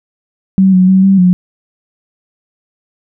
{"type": "tone with pitch steps", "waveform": "sine", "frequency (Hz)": [191.1, 184.4, 189.4, 194, 180.8], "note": ["G3", "F#3", "F#3", "G3", "F#3"], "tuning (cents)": [-44, -6, 41, -18, -40], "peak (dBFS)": -4, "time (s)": [0.58, 1.33], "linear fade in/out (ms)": 0, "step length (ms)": 150, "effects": []}